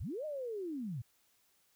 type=linear two-way sweep; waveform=sine; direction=up then down; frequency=46.25 to 628 to 103.8 Hz; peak=-37 dBFS; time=0-1.02 s; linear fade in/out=10 ms; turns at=0.25 s; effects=white hiss -72 dBFS RMS until 1.75 s